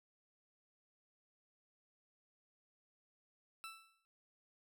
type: tone with exponential decay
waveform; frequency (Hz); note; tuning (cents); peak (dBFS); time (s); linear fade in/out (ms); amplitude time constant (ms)
20% pulse; 1325; E6; +9; -39; 3.64-4.05; 0; 87
effects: none